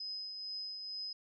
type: tone with tremolo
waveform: sine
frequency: 5050 Hz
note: D#8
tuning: 25 cents sharp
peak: -38 dBFS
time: 0-1.13 s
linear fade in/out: 5 ms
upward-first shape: triangle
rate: 2.2 Hz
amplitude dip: 40%
effects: none